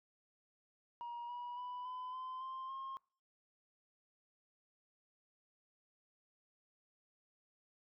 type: tone with pitch steps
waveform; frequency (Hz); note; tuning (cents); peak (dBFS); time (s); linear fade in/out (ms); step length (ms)
sine; 951 / 969.9 / 989.1 / 1008.7 / 1028.7 / 1049.1 / 1069.9; A#5 / B5 / B5 / B5 / C6 / C6 / C6; +34 / -32 / +2 / +36 / -30 / +4 / +38; -40; 1.01-2.97; 0; 280
effects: noise-tail reverb RT60 0.4 s tail -26 dB re dry + tanh soft clip ceiling -41 dBFS